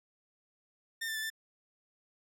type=tone with pitch steps; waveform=sawtooth; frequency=1813 / 1776 / 1751 / 1775 Hz; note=A#6 / A6 / A6 / A6; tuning=-49 / +16 / -9 / +15 cents; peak=-31 dBFS; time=1.01-1.302 s; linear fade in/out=10 ms; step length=73 ms; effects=none